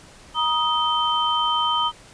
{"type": "tone cluster", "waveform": "sine", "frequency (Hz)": [949, 1250, 3097], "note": ["A#5", "D#6", "G7"], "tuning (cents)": [31, 8, -22], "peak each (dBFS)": -23, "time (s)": [0.34, 1.92], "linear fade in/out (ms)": 50, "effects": ["pink hiss -47 dBFS RMS until 2.13 s", "resampled to 22050 Hz"]}